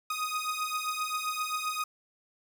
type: beating tone pair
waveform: sawtooth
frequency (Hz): 1244.5 / 1252.1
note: D#6 / D#6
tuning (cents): 0 / +11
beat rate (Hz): 7.6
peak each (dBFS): -30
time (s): 0.1-1.84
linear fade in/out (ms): 5
effects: none